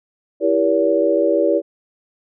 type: chord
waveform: sine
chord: E diminished seventh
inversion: none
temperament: just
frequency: 329.6 / 395.6 / 474.7 / 569.6 Hz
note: E4 / G4 / Bb4 / Db5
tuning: 0 / +16 / +31 / +47 cents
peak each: -19 / -20 / -20 / -17 dBFS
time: 0.4-1.62 s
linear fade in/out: 50 ms
effects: none